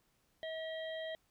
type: harmonic tone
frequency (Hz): 641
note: E5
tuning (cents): -49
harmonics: 1 / 3 / 5 / 6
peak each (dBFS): -40 / -47 / -49 / -56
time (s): 0.43-1.15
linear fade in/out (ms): 0
effects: pink hiss -75 dBFS RMS until 1.3 s